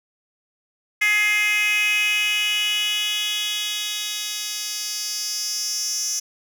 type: tone with high-pass filter sweep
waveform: 10% pulse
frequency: 420 Hz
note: G#4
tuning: 19 cents sharp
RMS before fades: -23 dBFS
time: 1.01-6.2 s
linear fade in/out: 10 ms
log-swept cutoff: 2100 to 5800 Hz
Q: 5.5
effects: none